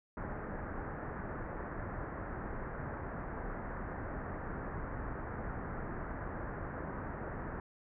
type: low-pass noise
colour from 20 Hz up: pink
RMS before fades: -41 dBFS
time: 0.17-7.6 s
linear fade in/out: 2 ms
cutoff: 1800 Hz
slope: 48 dB/octave
effects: none